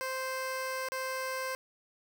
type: tone with dropouts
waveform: 15% pulse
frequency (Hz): 522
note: C5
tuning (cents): -4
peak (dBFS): -27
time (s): 0.01-1.55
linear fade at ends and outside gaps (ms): 0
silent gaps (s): 0.887-0.92
effects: none